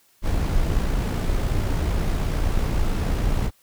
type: noise with amplitude modulation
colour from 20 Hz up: brown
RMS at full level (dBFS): -20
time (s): 0.22-3.51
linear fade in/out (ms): 50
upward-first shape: sine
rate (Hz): 58.7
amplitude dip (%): 35
effects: white hiss -60 dBFS RMS until 3.62 s